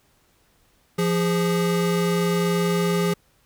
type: tone pair together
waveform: square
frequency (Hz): 172.74 / 410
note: F3 / G#4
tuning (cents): -19 / -22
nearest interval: octave + minor third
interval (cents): 1497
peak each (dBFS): -22 / -24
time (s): 0.98-3.14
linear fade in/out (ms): 10
effects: pink hiss -62 dBFS RMS until 3.45 s